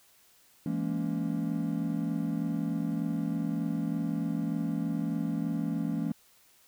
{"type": "chord", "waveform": "triangle", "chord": "A# half-diminished seventh", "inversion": "second", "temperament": "just", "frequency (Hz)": [167.82, 209.8, 233.1, 279.7], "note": ["E3", "G#3", "A#3", "C#4"], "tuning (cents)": [31, 18, 0, 16], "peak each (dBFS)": [-31, -33, -33, -32], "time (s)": [0.66, 6.12], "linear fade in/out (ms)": 2, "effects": ["white hiss -62 dBFS RMS until 6.67 s"]}